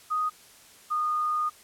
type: tone pair in turn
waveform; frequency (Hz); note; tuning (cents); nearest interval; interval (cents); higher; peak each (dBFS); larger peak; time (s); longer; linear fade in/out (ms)
sine; 1244.5 / 1227.4; D#6 / D#6; 0 / -24; unison; 24; first; -24; neither; 0.1-0.3 / 0.9-1.5; second; 20
effects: white hiss -53 dBFS RMS until 1.63 s + low-pass 12000 Hz 12 dB/octave